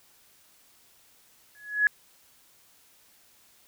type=tone with exponential growth; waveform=sine; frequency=1687 Hz; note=G#6; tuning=27 cents sharp; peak=-15 dBFS; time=1.55-1.87 s; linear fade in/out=1 ms; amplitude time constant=69 ms; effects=white hiss -60 dBFS RMS until 3.67 s